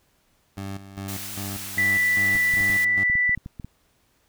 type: tone with tremolo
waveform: 20% pulse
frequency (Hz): 98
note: G2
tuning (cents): 0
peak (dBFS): -26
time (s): 0.57-3.04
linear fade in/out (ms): 5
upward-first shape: square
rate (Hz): 2.5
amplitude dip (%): 70
type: high-pass noise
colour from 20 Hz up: white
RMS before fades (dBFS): -35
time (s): 1.08-2.85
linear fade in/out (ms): 5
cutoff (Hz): 1100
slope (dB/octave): 12
type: tone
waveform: sine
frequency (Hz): 1975.5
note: B6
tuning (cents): 0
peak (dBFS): -18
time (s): 1.78-3.35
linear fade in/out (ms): 2
type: clicks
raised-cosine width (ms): 5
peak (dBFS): -23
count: 11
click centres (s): 2.353 / 2.539 / 2.609 / 2.7 / 3.099 / 3.154 / 3.294 / 3.376 / 3.461 / 3.598 / 3.646
effects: pink hiss -65 dBFS RMS until 4.28 s